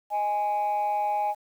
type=tone pair together; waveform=sine; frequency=622.3 / 829.3 Hz; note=D#5 / G#5; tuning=0 / -3 cents; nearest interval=perfect fourth; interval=497 cents; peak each=-30 / -22 dBFS; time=0.1-1.35 s; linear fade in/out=50 ms; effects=tanh soft clip ceiling -21 dBFS + 9-bit